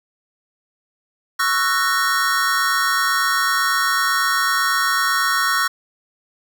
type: chord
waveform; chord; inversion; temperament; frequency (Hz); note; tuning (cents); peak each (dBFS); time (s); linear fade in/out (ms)
square; F# dominant seventh; second; just; 1110 / 1332 / 1480 / 1850; C#6 / E6 / F#6 / A#6; +2 / +18 / 0 / -14; -23; 1.39-5.68; 10
effects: none